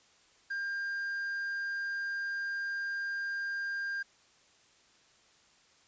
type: tone with quantisation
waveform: triangle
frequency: 1600 Hz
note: G6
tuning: 35 cents sharp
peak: -31 dBFS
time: 0.5-4.03 s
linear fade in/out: 10 ms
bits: 10
effects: white hiss -64 dBFS RMS until 5.87 s + resampled to 16000 Hz